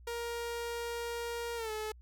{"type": "tone with pitch glide", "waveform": "sawtooth", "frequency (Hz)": [470, 431], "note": ["A#4", "A4"], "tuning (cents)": [14, -36], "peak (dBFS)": -32, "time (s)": [0.07, 1.92], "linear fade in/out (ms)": 5, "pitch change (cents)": -150, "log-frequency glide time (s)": [1.56, 1.71], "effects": ["added 60 Hz sine -52 dBFS peak until 2.01 s"]}